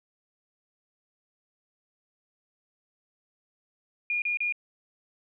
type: tone bursts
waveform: sine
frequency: 2428 Hz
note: D#7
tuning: 43 cents flat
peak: -25 dBFS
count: 3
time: 4.1-4.524 s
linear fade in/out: 2 ms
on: 120 ms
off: 32 ms
effects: none